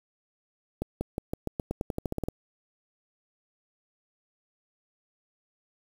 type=accelerating click train; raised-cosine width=2 ms; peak=-16 dBFS; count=15; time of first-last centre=0.82-2.285 s; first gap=190 ms; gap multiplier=0.9; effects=7-bit